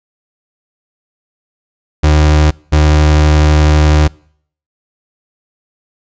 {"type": "tone pair in turn", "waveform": "35% pulse", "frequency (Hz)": [76, 76], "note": ["D#2", "D#2"], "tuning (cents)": [-40, -40], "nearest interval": "unison", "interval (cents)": 0, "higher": "neither", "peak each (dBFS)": -4, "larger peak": "neither", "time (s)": [[2.03, 2.51], [2.72, 4.08]], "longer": "second", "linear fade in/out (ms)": 10, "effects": ["noise-tail reverb RT60 0.6 s tail -26 dB re dry", "resampled to 16000 Hz"]}